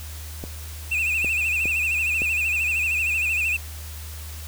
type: clicks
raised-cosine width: 2 ms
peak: -18 dBFS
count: 4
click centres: 0.439 / 1.246 / 1.656 / 2.219 s
type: tone with vibrato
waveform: triangle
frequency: 2577 Hz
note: E7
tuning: 40 cents flat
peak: -19 dBFS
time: 0.91-3.57 s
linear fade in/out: 10 ms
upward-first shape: sine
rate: 13 Hz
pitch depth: 100 cents each way
effects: added 77 Hz sine -34 dBFS peak until 4.47 s + white hiss -41 dBFS RMS until 4.47 s